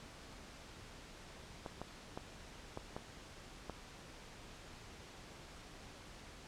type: clicks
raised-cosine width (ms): 1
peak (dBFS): -28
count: 6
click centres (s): 1.662 / 1.816 / 2.175 / 2.774 / 2.965 / 3.697
effects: pink hiss -54 dBFS RMS until 6.47 s + low-pass 7000 Hz 12 dB/octave